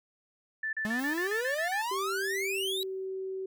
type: tone bursts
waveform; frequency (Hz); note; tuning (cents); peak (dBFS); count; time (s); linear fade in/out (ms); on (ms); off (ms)
sine; 1760; A6; 0; -30; 9; 0.63-1.818; 5; 100; 36
type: exponential sweep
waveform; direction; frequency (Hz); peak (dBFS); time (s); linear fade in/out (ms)
45% pulse; up; 207.7 to 3951; -31; 0.85-2.83; 0
type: noise with exponential decay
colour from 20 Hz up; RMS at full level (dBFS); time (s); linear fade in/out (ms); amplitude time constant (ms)
violet; -46; 0.99-3.06; 2; 450
type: tone with pitch glide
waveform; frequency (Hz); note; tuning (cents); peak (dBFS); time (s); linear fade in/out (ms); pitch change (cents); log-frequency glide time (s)
sine; 388.4 to 380.6; G4 to F#4; -16 to +49; -33; 1.91-3.46; 5; -35; 2.57-2.81
effects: none